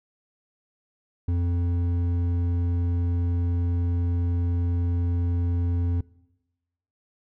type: tone with hard clipping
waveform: triangle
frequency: 87 Hz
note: F2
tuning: 6 cents flat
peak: -23 dBFS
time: 1.28-6.01 s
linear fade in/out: 5 ms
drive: 11 dB
effects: noise-tail reverb RT60 1.0 s tail -22 dB re dry